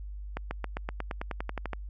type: accelerating click train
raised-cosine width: 0.5 ms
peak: -18 dBFS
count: 14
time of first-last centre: 0.37-1.733 s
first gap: 140 ms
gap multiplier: 0.95
effects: added 50 Hz sine -37 dBFS peak until 1.89 s